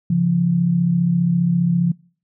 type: tone pair together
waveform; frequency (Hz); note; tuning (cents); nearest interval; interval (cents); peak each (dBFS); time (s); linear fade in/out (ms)
sine; 138.8 / 173.72; C#3 / F3; +3 / -9; major third; 388; -21 / -15; 0.1-1.92; 5
effects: noise-tail reverb RT60 0.5 s tail -26 dB re dry

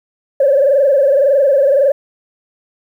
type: tone with frequency modulation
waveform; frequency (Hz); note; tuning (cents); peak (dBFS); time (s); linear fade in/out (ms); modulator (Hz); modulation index
sine; 554.4; C#5; 0; -7; 0.4-1.92; 5; 21.8; 1.5
effects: tanh soft clip ceiling -3 dBFS + 8-bit

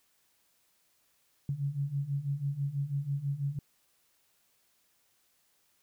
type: beating tone pair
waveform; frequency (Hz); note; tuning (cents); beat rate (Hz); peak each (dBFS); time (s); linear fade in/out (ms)
sine; 137.3 / 143.4; C#3 / D3; -16 / -41; 6.1; -35 / -32; 1.49-3.59; 2
effects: white hiss -71 dBFS RMS until 5.82 s

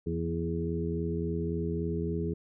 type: harmonic tone with a mistuned harmonic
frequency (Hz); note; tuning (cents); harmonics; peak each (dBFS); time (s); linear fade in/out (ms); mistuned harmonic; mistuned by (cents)
83.6; E2; +25; 1 / 2 / 3 / 4 / 5; -35 / -33 / -39 / -37 / -35; 0.06-2.34; 10; 3; -43
effects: none

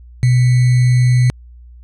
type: tone with sample-and-hold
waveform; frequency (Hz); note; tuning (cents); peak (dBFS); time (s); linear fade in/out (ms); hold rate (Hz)
sine; 124.5; B2; +14; -8; 0.23-1.3; 0; 2100
effects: added 60 Hz sine -36 dBFS peak until 1.83 s + resampled to 24000 Hz

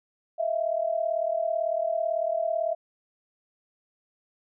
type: tone pair together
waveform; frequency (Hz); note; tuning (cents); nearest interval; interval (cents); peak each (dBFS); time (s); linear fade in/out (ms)
sine; 639 / 677; D#5 / E5; +46 / +46; minor second; 100; -27; 0.38-2.75; 20
effects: none

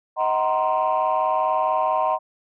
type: chord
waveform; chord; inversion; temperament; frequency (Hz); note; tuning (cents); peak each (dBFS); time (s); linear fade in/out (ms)
sine; C half-diminished seventh; first; just; 627.9 / 753.5 / 941.9 / 1046.5; Eb5 / Gb5 / Bb5 / C6; +16 / +31 / +18 / 0; -23; 0.16-2.19; 50
effects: tanh soft clip ceiling -12 dBFS

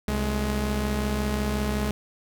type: tone pair together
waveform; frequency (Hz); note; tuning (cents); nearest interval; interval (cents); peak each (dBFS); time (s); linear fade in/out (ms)
sawtooth; 65.41 / 210.5; C2 / G#3; 0 / +24; octave + minor sixth; 2024; -23; 0.08-1.91; 0
effects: none

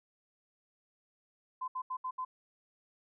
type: tone bursts at uneven times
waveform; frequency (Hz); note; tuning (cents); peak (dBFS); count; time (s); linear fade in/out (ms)
sine; 1024; C6; -38; -34; 5; 1.61-1.68 / 1.75-1.82 / 1.9-1.97 / 2.04-2.11 / 2.18-2.25; 10
effects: none

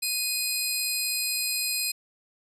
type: tone pair together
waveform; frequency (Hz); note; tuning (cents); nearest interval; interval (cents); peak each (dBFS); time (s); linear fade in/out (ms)
15% pulse; 2489 / 4168; D#7 / C8; 0 / -7; major sixth; 893; -22; 0.02-1.92; 10
effects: resampled to 32000 Hz

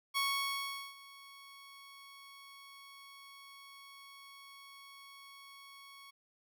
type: tone with ADSR envelope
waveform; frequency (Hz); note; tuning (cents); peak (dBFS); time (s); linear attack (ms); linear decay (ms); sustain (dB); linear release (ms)
15% pulse; 1108; C#6; -1; -24; 0.14-6.11; 30; 770; -22; 12
effects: none

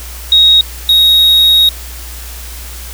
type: tone pair in turn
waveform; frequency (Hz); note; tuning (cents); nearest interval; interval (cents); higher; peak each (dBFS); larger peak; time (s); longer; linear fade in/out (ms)
sine / triangle; 3770 / 3770; A#7 / A#7; +19 / +19; unison; 0; neither; -3; neither; 0.32-0.61 / 0.89-1.69; second; 2
effects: added 60 Hz sine -26 dBFS peak until 2.93 s + white hiss -30 dBFS RMS until 2.93 s

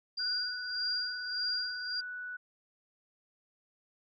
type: tone with tremolo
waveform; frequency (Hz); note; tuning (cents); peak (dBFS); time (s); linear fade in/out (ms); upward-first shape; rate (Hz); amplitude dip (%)
sine; 4781; D8; +30; -30; 0.17-2.01; 10; sine; 1.7; 70
type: tone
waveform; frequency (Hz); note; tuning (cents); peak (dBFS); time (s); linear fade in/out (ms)
sine; 1480; F#6; 0; -38; 0.19-2.37; 10
effects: none

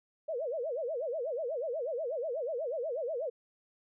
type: tone with vibrato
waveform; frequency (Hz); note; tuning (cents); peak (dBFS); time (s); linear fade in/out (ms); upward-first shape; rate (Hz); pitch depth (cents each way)
sine; 554.4; C#5; 0; -32; 0.28-3.3; 10; sine; 8.2; 300
effects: none

